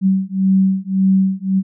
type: beating tone pair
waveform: sine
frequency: 190.3 / 192.1 Hz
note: F#3 / G3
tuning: +49 / -35 cents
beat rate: 1.8 Hz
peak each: -15 dBFS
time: 0.01-1.63 s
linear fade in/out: 50 ms
effects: none